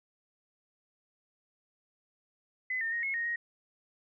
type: tone with pitch steps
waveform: sine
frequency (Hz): 2025 / 1816 / 1870 / 2174 / 1863 / 1878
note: B6 / A#6 / A#6 / C#7 / A#6 / A#6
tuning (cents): +43 / -46 / +5 / -34 / -2 / +12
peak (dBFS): -30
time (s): 2.7-3.36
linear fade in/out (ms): 5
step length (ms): 110
effects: none